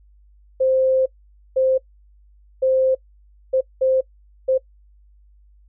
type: tone bursts at uneven times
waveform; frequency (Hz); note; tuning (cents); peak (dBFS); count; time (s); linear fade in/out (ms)
sine; 523.3; C5; 0; -14; 6; 0.6-1.06 / 1.56-1.78 / 2.62-2.95 / 3.53-3.61 / 3.81-4.01 / 4.48-4.58; 10
effects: noise-tail reverb RT60 0.1 s tail -22 dB re dry + added 50 Hz sine -49 dBFS peak until 5.68 s